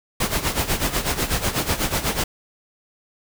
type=noise with tremolo; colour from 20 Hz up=pink; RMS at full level=-20 dBFS; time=0.2-2.24 s; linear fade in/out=5 ms; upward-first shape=sine; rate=8.1 Hz; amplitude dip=75%; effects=none